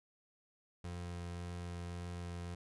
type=tone with vibrato; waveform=30% pulse; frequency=87.31 Hz; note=F2; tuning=in tune; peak=-39 dBFS; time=0.84-2.55 s; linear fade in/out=5 ms; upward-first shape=triangle; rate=1.8 Hz; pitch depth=11 cents each way; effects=resampled to 24000 Hz